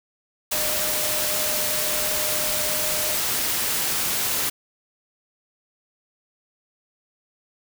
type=tone in noise; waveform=sine; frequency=610 Hz; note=D#5; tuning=34 cents flat; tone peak=-32 dBFS; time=0.52-3.15 s; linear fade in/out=10 ms; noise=white; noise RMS=-24 dBFS; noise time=0.51-4.5 s; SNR=-11 dB; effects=none